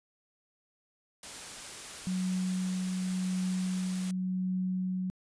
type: noise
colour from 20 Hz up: white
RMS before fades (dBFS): -43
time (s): 1.23-4.11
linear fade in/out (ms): 2
type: tone with tremolo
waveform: sine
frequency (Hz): 185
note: F#3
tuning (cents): 0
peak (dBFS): -28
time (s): 2.07-5.1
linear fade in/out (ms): 0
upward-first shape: triangle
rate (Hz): 0.9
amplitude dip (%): 25
effects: resampled to 22050 Hz